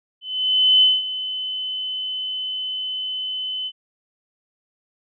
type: tone with ADSR envelope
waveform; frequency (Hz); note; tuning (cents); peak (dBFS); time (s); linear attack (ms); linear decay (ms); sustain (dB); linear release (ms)
sine; 3032; F#7; +42; -10; 0.21-3.72; 610; 200; -14; 55
effects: none